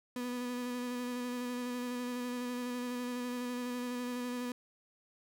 35% pulse tone with vibrato, 246.3 Hz, B3, 5 cents flat, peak -34 dBFS, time 0.16-4.52 s, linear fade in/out 2 ms, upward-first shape square, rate 12 Hz, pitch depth 15 cents each way, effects none

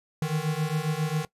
square beating tone pair, 151.2 / 158.6 Hz, D#3 / D#3, -49 / +33 cents, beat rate 7.4 Hz, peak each -29 dBFS, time 0.22-1.25 s, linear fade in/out 2 ms, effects noise-tail reverb RT60 0.1 s tail -20 dB re dry + resampled to 32000 Hz

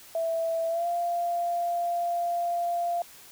sine tone with pitch glide, 659.3 to 692.9 Hz, E5 to F5, 0 to -14 cents, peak -25 dBFS, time 0.15-3.02 s, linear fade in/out 2 ms, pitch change +86 cents, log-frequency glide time 0.68-0.87 s, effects white hiss -50 dBFS RMS until 3.31 s

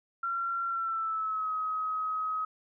sine tone with pitch glide, 1368 to 1269 Hz, F6 to D#6, -36 to +34 cents, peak -29 dBFS, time 0.23-2.45 s, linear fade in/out 5 ms, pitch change -130 cents, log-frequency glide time 0.67-1.52 s, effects none

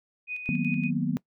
sine tone with tremolo, 2489 Hz, D#7, in tune, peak -30 dBFS, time 0.27-0.91 s, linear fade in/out 50 ms, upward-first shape square, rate 5.3 Hz, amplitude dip 50%
sine chord, B major seventh, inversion first, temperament equal with one note detuned, 155.56 / 185 / 233.1 / 249.7 Hz, D#3 / F#3 / A#3 / B3, 0 / 0 / 0 / +19 cents, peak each -30 dBFS, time 0.49-1.17 s, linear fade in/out 0 ms
effects noise-tail reverb RT60 0.1 s tail -22 dB re dry

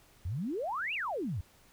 sine exponential two-way sweep, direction up then down, 77.78 to 2900 to 77.78 Hz, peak -32 dBFS, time 0.25-1.41 s, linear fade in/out 5 ms, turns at 0.94 s, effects pink hiss -62 dBFS RMS until 1.72 s

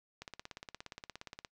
click train, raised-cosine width 0.2 ms, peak -27 dBFS, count 22, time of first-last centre 0.22-1.448 s, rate 17.1 Hz, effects noise-tail reverb RT60 0.1 s tail -24 dB re dry

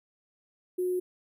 sine tone with sample-and-hold, 363.1 Hz, F#4, 33 cents flat, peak -26 dBFS, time 0.78-1 s, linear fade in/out 10 ms, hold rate 11025 Hz, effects none

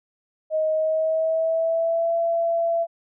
sine tone with pitch glide, 627 to 672 Hz, D#5 to E5, +13 to +33 cents, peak -19 dBFS, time 0.5-2.87 s, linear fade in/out 50 ms, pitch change +120 cents, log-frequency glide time 0.73-2.15 s, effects none

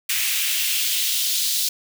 white noise with high-pass filter sweep, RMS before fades -22 dBFS, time 0.09-1.69 s, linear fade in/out 5 ms, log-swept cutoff 2200 to 4100 Hz, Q 2.1, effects none

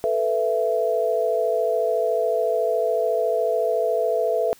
sine chord, A suspended second, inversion none, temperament equal with one note detuned, 440 / 493.9 / 665.4 Hz, A4 / B4 / E5, 0 / 0 / +16 cents, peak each -24 / -24 / -22 dBFS, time 0.04-4.53 s, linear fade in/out 0 ms, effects white hiss -52 dBFS RMS until 4.59 s

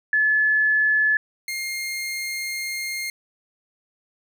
sine / sawtooth tone pair in turn, 1722 / 2124 Hz, A6 / C7, -38 / +25 cents, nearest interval major third, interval 363 cents, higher second, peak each -16 / -23 dBFS, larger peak first, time 0.13-1.17 / 1.48-3.1 s, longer second, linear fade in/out 2 ms, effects none

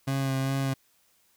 30% pulse tone with vibrato, 134.9 Hz, C#3, 47 cents flat, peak -23 dBFS, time 0.07-0.74 s, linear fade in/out 10 ms, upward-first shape sine, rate 2.5 Hz, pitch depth 19 cents each way, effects white hiss -66 dBFS RMS until 1.36 s

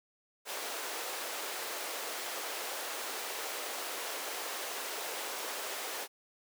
pink high-pass noise, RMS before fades -39 dBFS, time 0.45-6.08 s, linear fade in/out 50 ms, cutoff 410 Hz, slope 24 dB/octave, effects none

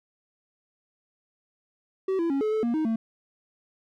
triangle tone with pitch steps, 381.6 / 335.4 / 275.5 / 429.8 / 435.8 / 236 / 312.9 / 224.9 Hz, G4 / E4 / C#4 / A4 / A4 / A#3 / D#4 / A3, -47 / +30 / -11 / -41 / -17 / +22 / +10 / +38 cents, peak -21 dBFS, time 2.08-2.96 s, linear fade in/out 5 ms, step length 110 ms, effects none

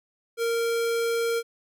square tone, 463.3 Hz, A#4, 11 cents flat, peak -24 dBFS, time 0.37-1.43 s, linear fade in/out 50 ms, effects none

